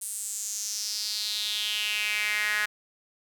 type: tone with high-pass filter sweep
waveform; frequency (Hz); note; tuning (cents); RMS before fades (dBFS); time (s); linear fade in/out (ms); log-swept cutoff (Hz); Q
sawtooth; 210; G#3; +19; -30; 0.01-2.66; 10; 9200 to 1700; 4.4
effects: none